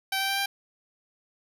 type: tone with pitch steps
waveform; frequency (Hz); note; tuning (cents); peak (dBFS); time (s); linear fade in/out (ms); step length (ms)
10% pulse; 774 / 779.8 / 785.7 / 791.6; G5 / G5 / G5 / G5; -22 / -9 / +4 / +17; -17; 0.12-0.46; 5; 85
effects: none